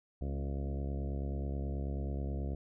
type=harmonic tone with a mistuned harmonic; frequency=69.3 Hz; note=C#2; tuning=in tune; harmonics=1 / 2 / 3 / 4 / 5 / 6 / 7 / 8 / 9 / 10; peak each=-35 / -41 / -45 / -47 / -49 / -51 / -52 / -53 / -54 / -55 dBFS; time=0.21-2.55 s; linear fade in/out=5 ms; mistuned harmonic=4; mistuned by=-19 cents; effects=none